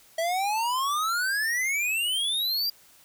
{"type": "exponential sweep", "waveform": "square", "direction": "up", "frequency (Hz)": [645, 4817], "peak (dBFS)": -25, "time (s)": [0.18, 2.7], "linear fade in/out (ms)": 5, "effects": ["white hiss -56 dBFS RMS until 3.04 s"]}